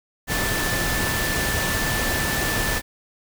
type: tone in noise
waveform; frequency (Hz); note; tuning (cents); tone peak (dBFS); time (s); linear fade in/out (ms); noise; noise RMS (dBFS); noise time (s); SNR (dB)
sine; 1760; A6; 0; -27; 0.27-2.82; 50; pink; -24; 0.27-2.82; -6
effects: none